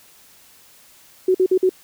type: tone bursts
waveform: sine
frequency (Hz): 372.1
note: F#4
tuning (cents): +10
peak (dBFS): -12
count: 4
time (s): 1.28-1.694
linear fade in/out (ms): 5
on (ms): 66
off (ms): 50
effects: white hiss -50 dBFS RMS until 1.83 s